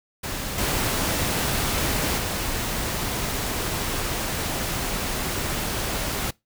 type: noise with level steps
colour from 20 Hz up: pink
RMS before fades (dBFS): -30 / -24 / -27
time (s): 0.23-6.31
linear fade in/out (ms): 10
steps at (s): 0.58 / 2.18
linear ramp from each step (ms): 2
effects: noise-tail reverb RT60 0.2 s tail -23 dB re dry